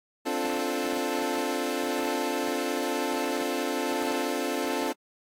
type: chord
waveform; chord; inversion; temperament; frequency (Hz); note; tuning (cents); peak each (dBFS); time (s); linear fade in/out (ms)
25% pulse; D minor seventh; third; equal; 261.6 / 293.7 / 349.2 / 440; C4 / D4 / F4 / A4; 0 / 0 / 0 / 0; -29; 0.25-4.93; 20
effects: AAC 48 kbps